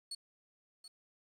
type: tone with echo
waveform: 35% pulse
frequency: 4388 Hz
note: C#8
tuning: 18 cents flat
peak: -38 dBFS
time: 0.11-0.15 s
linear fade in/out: 5 ms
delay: 730 ms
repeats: 1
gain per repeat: -11 dB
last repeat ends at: 0.88 s
effects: resampled to 32000 Hz + 11-bit